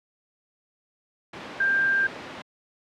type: tone in noise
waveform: sine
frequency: 1588 Hz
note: G6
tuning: 22 cents sharp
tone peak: -19 dBFS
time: 1.6-2.07 s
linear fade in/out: 5 ms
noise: pink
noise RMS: -36 dBFS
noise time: 1.33-2.42 s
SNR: +14 dB
effects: high-pass 200 Hz 12 dB/octave + low-pass 3000 Hz 12 dB/octave